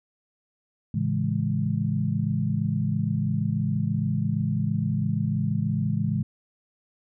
sine chord, A major seventh, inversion none, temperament equal, 110 / 138.59 / 164.81 / 207.7 Hz, A2 / C#3 / E3 / G#3, 0 / 0 / 0 / 0 cents, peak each -28 dBFS, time 0.94-6.23 s, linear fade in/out 5 ms, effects none

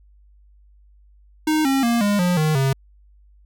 square tone with pitch steps, 310 / 269.9 / 234.9 / 204.5 / 178.05 / 155 / 134.94 Hz, D#4 / C#4 / A#3 / G#3 / F3 / D#3 / C#3, -6 / -46 / +13 / -26 / +34 / -6 / -46 cents, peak -17 dBFS, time 1.47-2.73 s, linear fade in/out 5 ms, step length 180 ms, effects added 50 Hz sine -49 dBFS peak until 3.45 s

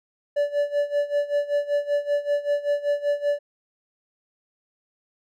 triangle tone with tremolo, 579 Hz, D5, 25 cents flat, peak -16 dBFS, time 0.36-3.39 s, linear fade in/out 10 ms, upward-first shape sine, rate 5.2 Hz, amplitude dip 85%, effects none

